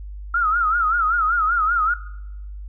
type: tone with vibrato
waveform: sine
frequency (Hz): 1336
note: E6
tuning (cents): +23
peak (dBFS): -16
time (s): 0.34-1.94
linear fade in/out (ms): 5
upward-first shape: sine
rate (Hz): 5.2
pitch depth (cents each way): 130
effects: noise-tail reverb RT60 0.9 s tail -19 dB re dry + added 50 Hz sine -31 dBFS peak until 2.68 s